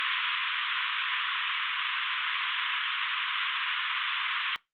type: band-pass noise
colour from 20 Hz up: white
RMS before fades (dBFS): -30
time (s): 0-4.56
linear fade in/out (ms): 0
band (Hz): 1000 to 3500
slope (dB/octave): 96
effects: noise-tail reverb RT60 0.2 s tail -21 dB re dry + Opus 48 kbps